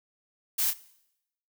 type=noise with echo; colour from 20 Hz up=blue; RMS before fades=-27 dBFS; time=0.58-0.71 s; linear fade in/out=10 ms; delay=26 ms; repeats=1; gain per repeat=-6 dB; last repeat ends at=0.736 s; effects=noise-tail reverb RT60 0.8 s tail -19 dB re dry